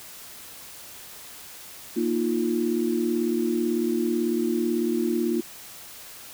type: chord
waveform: sine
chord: Bb suspended fourth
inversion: none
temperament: equal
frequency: 233.1 / 311.1 / 349.2 Hz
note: Bb3 / Eb4 / F4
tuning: 0 / 0 / 0 cents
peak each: -26 / -28 / -25 dBFS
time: 1.96-5.41 s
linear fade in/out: 10 ms
effects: white hiss -43 dBFS RMS until 6.33 s